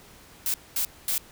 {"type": "noise bursts at uneven times", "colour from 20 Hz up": "blue", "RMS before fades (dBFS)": -26, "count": 3, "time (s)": [[0.46, 0.54], [0.76, 0.85], [1.08, 1.18]], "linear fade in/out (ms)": 2, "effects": ["pink hiss -51 dBFS RMS until 1.31 s"]}